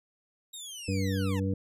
20% pulse linear sweep, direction down, 3808 to 840 Hz, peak -34 dBFS, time 0.53-1.4 s, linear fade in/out 10 ms
harmonic tone, 96.3 Hz, G2, 30 cents flat, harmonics 1 / 2 / 3 / 5, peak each -29 / -32 / -34 / -36 dBFS, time 0.88-1.54 s, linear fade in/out 5 ms
effects resampled to 32000 Hz

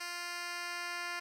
10% pulse tone with band-pass filter sweep, 349.2 Hz, F4, in tune, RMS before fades -40 dBFS, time 0-1.2 s, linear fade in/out 10 ms, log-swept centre 4400 to 2800 Hz, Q 0.7, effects none

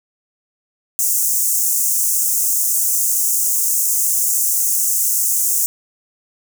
pink high-pass noise, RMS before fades -17 dBFS, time 0.99-5.66 s, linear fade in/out 0 ms, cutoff 6400 Hz, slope 48 dB/octave, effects none

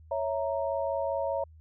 sine chord, A# diminished, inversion first, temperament equal, 554.4 / 659.3 / 932.3 Hz, C#5 / E5 / A#5, 0 / 0 / 0 cents, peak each -30 / -32 / -35 dBFS, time 0.11-1.44 s, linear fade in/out 5 ms, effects added 79 Hz sine -50 dBFS peak until 1.6 s

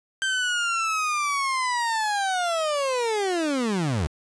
30% pulse linear sweep, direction down, 1568 to 69.3 Hz, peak -20 dBFS, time 0.22-4.07 s, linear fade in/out 0 ms, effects resampled to 22050 Hz

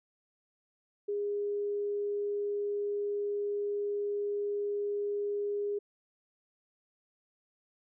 sine tone, 409.3 Hz, G#4, 25 cents flat, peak -30 dBFS, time 1.08-5.79 s, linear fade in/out 10 ms, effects none

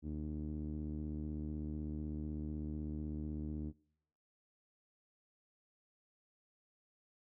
sawtooth tone with low-pass filter, 76 Hz, D#2, 40 cents flat, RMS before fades -41 dBFS, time 0.02-3.73 s, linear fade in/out 50 ms, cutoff 280 Hz, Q 3.6, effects noise-tail reverb RT60 0.8 s tail -26 dB re dry

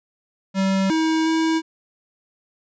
square tone with pitch steps, 192.6 / 319.7 / 322.5 Hz, G3 / D#4 / E4, -30 / +47 / -38 cents, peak -18 dBFS, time 0.54-1.62 s, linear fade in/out 50 ms, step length 360 ms, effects resampled to 16000 Hz

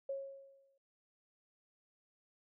sine tone with exponential decay, 547 Hz, C#5, 23 cents flat, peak -35 dBFS, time 0.09-0.78 s, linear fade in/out 5 ms, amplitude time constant 150 ms, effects none

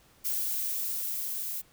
violet noise with level ramp, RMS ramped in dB -30 to -35 dBFS, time 0.24-1.62 s, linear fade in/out 20 ms, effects pink hiss -61 dBFS RMS until 1.72 s

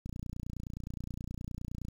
click train, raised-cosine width 5 ms, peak -27 dBFS, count 55, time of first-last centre 0.06-1.884 s, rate 29.6 Hz, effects 9-bit

